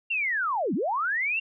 sine linear two-way sweep, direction down then up, 2794 to 164.81 to 2794 Hz, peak -24 dBFS, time 0.1-1.4 s, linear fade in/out 10 ms, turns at 0.74 s, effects none

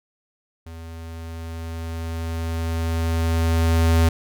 square tone with level ramp, 82.3 Hz, E2, 2 cents flat, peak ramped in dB -36 to -14 dBFS, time 0.66-4.09 s, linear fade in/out 5 ms, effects none

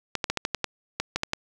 clicks, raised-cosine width 0.2 ms, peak -8 dBFS, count 11, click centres 0.153 / 0.242 / 0.3 / 0.373 / 0.451 / 0.547 / 0.643 / 1 / 1.16 / 1.234 / 1.334 s, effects 8-bit

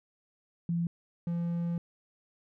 sine / triangle tone pair in turn, 170 / 170.89 Hz, F3 / F3, -46 / -37 cents, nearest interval unison, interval 9 cents, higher second, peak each -27 dBFS, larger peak neither, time 0.69-0.87 / 1.27-1.78 s, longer second, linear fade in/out 2 ms, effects none

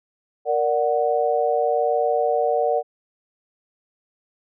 sine chord, Bb augmented, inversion none, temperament equal, 466.2 / 587.3 / 740 Hz, Bb4 / D5 / F#5, 0 / 0 / 0 cents, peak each -22 dBFS, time 0.45-2.83 s, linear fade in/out 50 ms, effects none

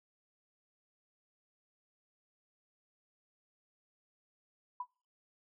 sine tone with exponential decay, 987.8 Hz, B5, in tune, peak -33 dBFS, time 4.8-4.88 s, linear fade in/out 5 ms, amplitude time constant 17 ms, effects noise-tail reverb RT60 0.4 s tail -25 dB re dry

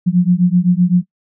sine beating tone pair, 174.61 / 182.41 Hz, F3 / F#3, 0 / -24 cents, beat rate 7.8 Hz, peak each -12 dBFS, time 0.06-1.03 s, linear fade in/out 20 ms, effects noise-tail reverb RT60 0.1 s tail -19 dB re dry

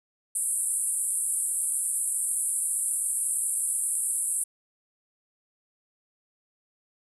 pink band-pass noise, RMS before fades -28 dBFS, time 0.35-4.44 s, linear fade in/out 5 ms, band 8300 to 11000 Hz, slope 96 dB/octave, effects none

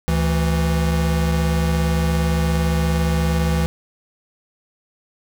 square tone pair together, 73.11 / 164.8 Hz, D2 / E3, -7 / 0 cents, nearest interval octave + major second, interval 1407 cents, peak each -20 dBFS, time 0.08-3.66 s, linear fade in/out 0 ms, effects none

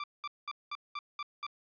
sawtooth tone bursts, 1174.7 Hz, D6, in tune, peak -32 dBFS, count 7, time 0-1.466 s, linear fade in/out 2 ms, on 38 ms, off 200 ms, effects resampled to 11025 Hz

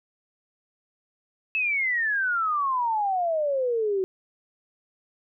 sine exponential sweep, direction down, 2637 to 370.1 Hz, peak -22 dBFS, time 1.55-4.04 s, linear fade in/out 0 ms, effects none

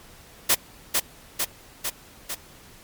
white noise with echo, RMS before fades -18 dBFS, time 0.49-0.55 s, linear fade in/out 10 ms, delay 450 ms, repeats 4, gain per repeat -3 dB, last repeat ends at 2.35 s, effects pink hiss -49 dBFS RMS until 2.83 s + MP3 96 kbps

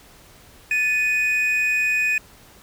triangle tone pair together, 1747 / 2489 Hz, A6 / D#7, -13 / 0 cents, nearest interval tritone, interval 613 cents, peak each -24 / -17 dBFS, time 0.71-2.18 s, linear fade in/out 2 ms, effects pink hiss -49 dBFS RMS until 2.62 s

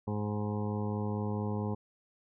harmonic tone with a mistuned harmonic, 104.5 Hz, G#2, 11 cents sharp, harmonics 1 / 2 / 3 / 4 / 5 / 7 / 8 / 9 / 10, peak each -34 / -35 / -44 / -40 / -44 / -50 / -45 / -47 / -50 dBFS, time 0.07-1.75 s, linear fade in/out 10 ms, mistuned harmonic 9, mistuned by +22 cents, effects none

